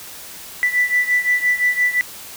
sine beating tone pair, 1975.5 / 1981.3 Hz, B6 / B6, 0 / +5 cents, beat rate 5.8 Hz, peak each -16 / -19 dBFS, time 0.63-2.01 s, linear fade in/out 0 ms, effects tanh soft clip ceiling -7 dBFS + white hiss -36 dBFS RMS until 2.36 s

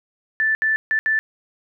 sine tone bursts at uneven times, 1760 Hz, A6, in tune, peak -16 dBFS, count 4, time 0.4-0.55 / 0.62-0.76 / 0.91-0.99 / 1.06-1.19 s, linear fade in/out 0 ms, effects none

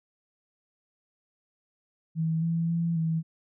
sine tone with pitch steps, 161.5 / 166.2 / 168 / 162.1 Hz, E3 / E3 / E3 / E3, -35 / +15 / +33 / -29 cents, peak -24 dBFS, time 2.15-3.23 s, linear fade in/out 50 ms, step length 270 ms, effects none

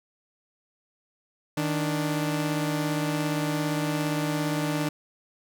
sawtooth tone pair together, 155.56 / 293.7 Hz, D#3 / D4, 0 / 0 cents, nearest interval major seventh, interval 1100 cents, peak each -24 dBFS, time 1.57-4.89 s, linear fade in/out 5 ms, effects none

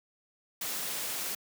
white noise, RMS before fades -35 dBFS, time 0.61-1.35 s, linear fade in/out 5 ms, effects high-pass 150 Hz 12 dB/octave

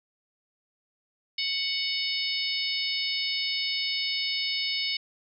harmonic tone, 740 Hz, F#5, in tune, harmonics 3 / 4 / 5 / 6 / 7, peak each -33 / -33 / -33 / -33 / -33 dBFS, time 1.38-4.97 s, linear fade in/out 5 ms, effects none

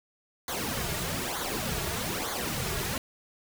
pink noise with flanger, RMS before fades -32 dBFS, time 0.48-2.98 s, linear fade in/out 2 ms, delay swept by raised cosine 0.37 to 3.97 ms, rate 1.1 Hz, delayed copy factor -0.75, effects none

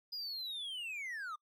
triangle linear sweep, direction down, 4978 to 1174.7 Hz, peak -38 dBFS, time 0.12-1.36 s, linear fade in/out 10 ms, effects noise-tail reverb RT60 0.1 s tail -26 dB re dry

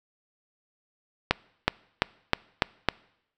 accelerating click train, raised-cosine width 0.3 ms, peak -3 dBFS, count 6, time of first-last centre 1.31-2.887 s, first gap 370 ms, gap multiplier 0.92, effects noise-tail reverb RT60 0.8 s tail -24 dB re dry

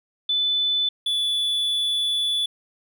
sine / triangle tone pair in turn, 3500 / 3450 Hz, A7 / A7, -10 / -35 cents, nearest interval unison, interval 25 cents, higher first, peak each -19 dBFS, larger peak neither, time 0.29-0.89 / 1.06-2.46 s, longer second, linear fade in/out 5 ms, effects none

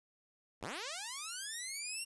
5% pulse linear sweep, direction up, 43.65 to 2794 Hz, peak -29 dBFS, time 0.61-2.05 s, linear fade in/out 20 ms, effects resampled to 24000 Hz + 11-bit

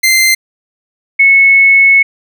sawtooth / sine tone pair in turn, 2082 / 2199 Hz, C7 / C#7, -9 / -14 cents, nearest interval minor second, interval 95 cents, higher second, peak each -3 dBFS, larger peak neither, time 0.03-0.35 / 1.19-2.03 s, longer second, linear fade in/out 10 ms, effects none

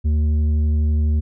triangle tone with tanh clipping, 76 Hz, D#2, 40 cents flat, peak -16 dBFS, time 0.04-1.21 s, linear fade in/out 20 ms, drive 11 dB, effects none

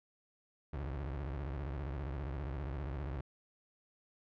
30% pulse tone with vibrato, 69.3 Hz, C#2, in tune, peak -35 dBFS, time 0.73-3.21 s, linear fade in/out 5 ms, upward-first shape sine, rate 15 Hz, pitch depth 230 cents each way, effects low-pass 2000 Hz 12 dB/octave

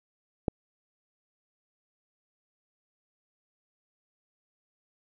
click, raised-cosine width 2 ms, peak -12 dBFS, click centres 0.482 s, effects none

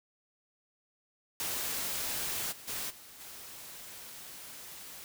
white noise with level steps, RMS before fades -35 / -50 / -37 / -52 / -47 dBFS, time 1.4-5.04 s, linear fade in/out 0 ms, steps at 2.51 / 2.67 / 2.89 / 3.19 s, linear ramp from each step 20 ms, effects none

